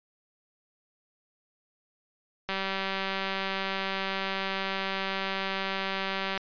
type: click train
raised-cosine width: 0.3 ms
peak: -15 dBFS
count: 751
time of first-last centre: 2.49-6.376 s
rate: 193 Hz
effects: resampled to 11025 Hz